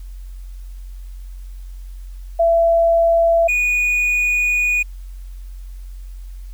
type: tone pair in turn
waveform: sine / triangle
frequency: 670 / 2462 Hz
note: E5 / D#7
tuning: +28 / -19 cents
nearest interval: octave + major seventh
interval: 2253 cents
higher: second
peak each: -11 / -13 dBFS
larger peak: first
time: 2.39-3.48 / 3.48-4.83 s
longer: second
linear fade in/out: 10 ms
effects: added 45 Hz sine -30 dBFS peak until 6.53 s + white hiss -55 dBFS RMS until 6.53 s